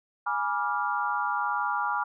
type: chord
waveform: sine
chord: G# diminished seventh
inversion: none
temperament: equal with one note detuned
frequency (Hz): 830.6 / 971.9 / 1174.7 / 1396.9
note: G#5 / B5 / D6 / F6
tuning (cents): 0 / -28 / 0 / 0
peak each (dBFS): -31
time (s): 0.26-2.04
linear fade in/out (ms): 10
effects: none